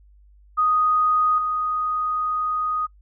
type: tone with level steps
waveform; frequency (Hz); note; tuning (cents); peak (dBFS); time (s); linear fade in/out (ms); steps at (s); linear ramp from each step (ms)
sine; 1244.5; D#6; 0; -16 / -21; 0.57-2.87; 20; 1.38; 2
effects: noise-tail reverb RT60 0.1 s tail -23 dB re dry + added 50 Hz sine -49 dBFS peak until 3.01 s